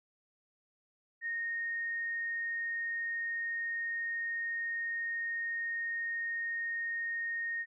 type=tone; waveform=sine; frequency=1853 Hz; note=A#6; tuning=11 cents flat; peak=-33 dBFS; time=1.21-7.66 s; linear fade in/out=50 ms; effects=none